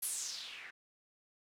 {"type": "noise with low-pass filter sweep", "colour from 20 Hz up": "blue", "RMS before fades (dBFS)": -42, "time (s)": [0.02, 0.71], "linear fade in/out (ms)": 10, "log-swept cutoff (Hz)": [12000, 1700], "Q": 3.9, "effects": []}